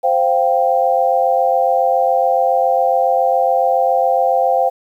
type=chord; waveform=sine; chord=C suspended fourth; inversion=none; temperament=just; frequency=523.3 / 697.7 / 784.9 Hz; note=C5 / F5 / G5; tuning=0 / -2 / +2 cents; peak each=-16 dBFS; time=0.03-4.7 s; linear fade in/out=20 ms; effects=8-bit